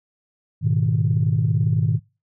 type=chord; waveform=sine; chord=G# minor; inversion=none; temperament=equal with one note detuned; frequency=105.58 / 123.47 / 155.56 Hz; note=G#2 / B2 / D#3; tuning=+29 / 0 / 0 cents; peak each=-20 / -21 / -20 dBFS; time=0.61-2 s; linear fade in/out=50 ms; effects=noise-tail reverb RT60 0.3 s tail -24 dB re dry + tanh soft clip ceiling -9 dBFS